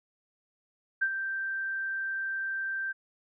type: tone with ADSR envelope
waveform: sine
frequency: 1568 Hz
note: G6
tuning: in tune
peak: -22 dBFS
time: 1.01-2.93 s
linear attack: 15 ms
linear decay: 62 ms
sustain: -8 dB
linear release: 20 ms
effects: none